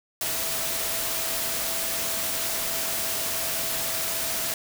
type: tone in noise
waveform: sine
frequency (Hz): 659.3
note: E5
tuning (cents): 0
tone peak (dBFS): -39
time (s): 0.21-4.54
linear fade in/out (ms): 2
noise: white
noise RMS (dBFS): -28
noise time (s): 0.21-4.54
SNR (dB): -14
effects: none